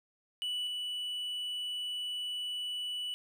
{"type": "tone pair in turn", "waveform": "triangle", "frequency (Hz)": [2960, 2960], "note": ["F#7", "F#7"], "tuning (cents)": [0, 0], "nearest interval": "unison", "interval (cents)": 0, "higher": "neither", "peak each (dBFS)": [-31, -33], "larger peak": "first", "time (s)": [[0.42, 0.67], [0.67, 3.14]], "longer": "second", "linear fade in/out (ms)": 0, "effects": []}